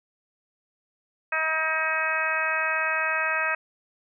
harmonic tone with a mistuned harmonic, 318 Hz, D#4, 38 cents sharp, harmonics 2 / 3 / 4 / 5 / 6 / 7 / 8, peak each -33 / -34 / -30 / -28 / -30 / -36 / -29 dBFS, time 1.32-3.55 s, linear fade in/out 5 ms, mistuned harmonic 6, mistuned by -19 cents, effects none

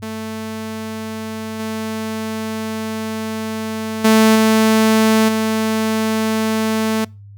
sawtooth tone with level steps, 220 Hz, A3, in tune, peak -21 / -18 / -5 / -7 / -12 dBFS, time 0.02-7.05 s, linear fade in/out 10 ms, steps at 1.59 / 4.04 / 4.35 / 5.28 s, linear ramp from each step 10 ms, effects noise-tail reverb RT60 0.3 s tail -26 dB re dry + added 101 Hz sine -36 dBFS peak until 7.37 s

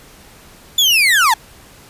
35% pulse linear sweep, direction down, 3526 to 820 Hz, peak -8 dBFS, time 0.78-1.34 s, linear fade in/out 5 ms, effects pink hiss -43 dBFS RMS until 1.89 s + resampled to 32000 Hz

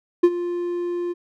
triangle tone with ADSR envelope, 350 Hz, F4, 4 cents sharp, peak -6 dBFS, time 0.23-1.14 s, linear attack 10 ms, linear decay 53 ms, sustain -15 dB, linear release 26 ms, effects none

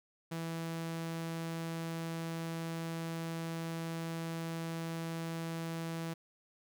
sawtooth tone, 164.8 Hz, E3, in tune, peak -33 dBFS, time 0.31-6.14 s, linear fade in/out 10 ms, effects none

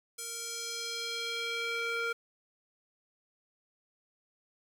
square tone with band-pass filter sweep, 464.2 Hz, A#4, 7 cents flat, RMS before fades -36 dBFS, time 0.18-2.13 s, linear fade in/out 10 ms, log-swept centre 8700 to 1700 Hz, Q 1.5, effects 9-bit

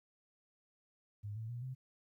sine tone with pitch steps, 103.5 / 111.57 / 120.27 / 129.65 Hz, G#2 / A2 / B2 / C3, -5 / +25 / -45 / -15 cents, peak -40 dBFS, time 1.23-1.75 s, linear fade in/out 20 ms, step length 130 ms, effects 13-bit

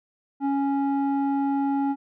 square tone with low-pass filter, 277.2 Hz, C#4, in tune, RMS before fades -24 dBFS, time 0.4-1.96 s, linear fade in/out 50 ms, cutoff 800 Hz, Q 1.8, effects none

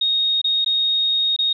sine tone with dropouts, 3729 Hz, A#7, in tune, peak -16 dBFS, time 0.01-1.53 s, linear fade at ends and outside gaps 5 ms, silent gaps 0.416-0.442 / 0.647-0.661 / 1.364-1.388 s, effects none

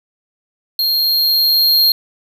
square tone with level ramp, 4226 Hz, C8, 16 cents sharp, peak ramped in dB -14 to -9 dBFS, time 0.79-1.92 s, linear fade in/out 2 ms, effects none

